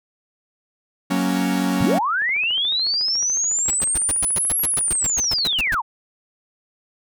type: chord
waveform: 45% pulse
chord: F# major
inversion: none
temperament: equal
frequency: 185 / 233.1 / 277.2 Hz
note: F#3 / A#3 / C#4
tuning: 0 / 0 / 0 cents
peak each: -22 / -25 / -22 dBFS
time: 1.1-1.99 s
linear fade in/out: 10 ms
type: linear two-way sweep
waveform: sine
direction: up then down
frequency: 34.65 to 11420 to 803 Hz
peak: -18 dBFS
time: 1.8-5.82 s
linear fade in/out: 20 ms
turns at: 4.62 s
type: click train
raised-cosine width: 0.5 ms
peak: -25 dBFS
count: 50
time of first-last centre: 2.22-5.745 s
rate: 13.9 Hz
type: noise bursts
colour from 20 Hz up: pink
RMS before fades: -27 dBFS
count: 16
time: 3.68-5.746 s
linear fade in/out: 2 ms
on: 26 ms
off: 110 ms
effects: none